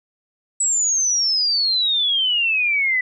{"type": "exponential sweep", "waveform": "sine", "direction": "down", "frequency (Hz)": [7902, 1975.5], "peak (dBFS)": -16, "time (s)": [0.6, 3.01], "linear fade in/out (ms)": 5, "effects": []}